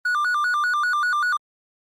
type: tone with vibrato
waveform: triangle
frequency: 1319 Hz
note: E6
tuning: 1 cent sharp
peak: -17 dBFS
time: 0.05-1.37 s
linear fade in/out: 5 ms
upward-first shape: square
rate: 5.1 Hz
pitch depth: 180 cents each way
effects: Opus 24 kbps